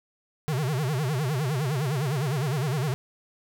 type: tone with vibrato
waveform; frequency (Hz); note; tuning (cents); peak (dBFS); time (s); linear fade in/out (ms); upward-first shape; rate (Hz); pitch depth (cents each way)
square; 140; C#3; +18; -25; 0.48-2.94; 0; sine; 9.8; 230
effects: none